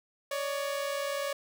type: tone pair together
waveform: sawtooth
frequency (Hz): 560 / 600.4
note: C#5 / D5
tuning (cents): +18 / +38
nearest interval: minor second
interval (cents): 120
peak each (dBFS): -28 / -34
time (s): 0.31-1.33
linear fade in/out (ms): 5
effects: none